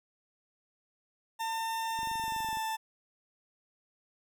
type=tone with pitch glide; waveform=40% pulse; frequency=902 to 885 Hz; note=A5 to A5; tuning=+43 to +10 cents; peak=-31 dBFS; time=1.39-2.77 s; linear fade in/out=20 ms; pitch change=-33 cents; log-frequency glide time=2.13-2.52 s
type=click train; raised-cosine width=3 ms; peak=-36 dBFS; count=15; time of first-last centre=1.99-2.571 s; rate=24.1 Hz
effects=none